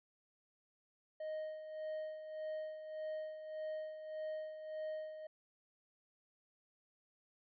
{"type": "tone with tremolo", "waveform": "triangle", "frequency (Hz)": 622.3, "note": "D#5", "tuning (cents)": 0, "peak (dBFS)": -37, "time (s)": [1.2, 5.27], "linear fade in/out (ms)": 5, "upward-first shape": "sine", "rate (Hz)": 1.7, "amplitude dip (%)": 60, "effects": ["resampled to 11025 Hz"]}